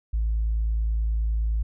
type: tone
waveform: sine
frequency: 54.8 Hz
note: A1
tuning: 6 cents flat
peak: -20 dBFS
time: 0.13-1.63 s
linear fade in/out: 10 ms
effects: tanh soft clip ceiling -18 dBFS